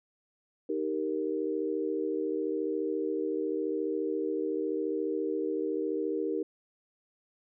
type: chord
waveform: sine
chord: Eb major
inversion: none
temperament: equal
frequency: 311.1 / 392 / 466.2 Hz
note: Eb4 / G4 / Bb4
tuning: 0 / 0 / 0 cents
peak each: -33 dBFS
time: 0.69-6.43 s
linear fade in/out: 5 ms
effects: none